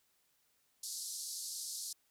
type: band-pass noise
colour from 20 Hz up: pink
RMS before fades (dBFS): -43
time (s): 0.83-1.93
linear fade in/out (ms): 5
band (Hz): 4300 to 12000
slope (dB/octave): 48
effects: white hiss -75 dBFS RMS until 2.1 s